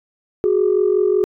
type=tone pair together; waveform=sine; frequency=370 / 415.3 Hz; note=F#4 / G#4; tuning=0 / 0 cents; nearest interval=major second; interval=200 cents; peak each=-15 dBFS; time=0.44-1.24 s; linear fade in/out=0 ms; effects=tanh soft clip ceiling -7 dBFS